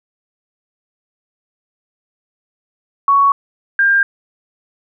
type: tone pair in turn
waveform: sine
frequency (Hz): 1116 / 1599.4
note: C#6 / G6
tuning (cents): +11 / +34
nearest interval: tritone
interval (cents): 623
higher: second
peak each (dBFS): -8 / -9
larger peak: first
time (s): 3.08-3.32 / 3.79-4.03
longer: neither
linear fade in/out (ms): 2
effects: none